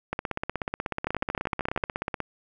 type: two click trains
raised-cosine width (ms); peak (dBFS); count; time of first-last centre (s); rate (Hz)
0.5; -13 / -12; 35 / 11; 0.13-2.203 / 1.07-1.839; 16.4 / 13
effects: none